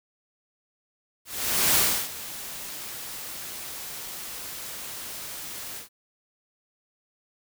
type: noise with ADSR envelope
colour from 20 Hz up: white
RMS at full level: -20 dBFS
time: 1.25-5.89 s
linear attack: 510 ms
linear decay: 320 ms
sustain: -17 dB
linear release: 120 ms
effects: none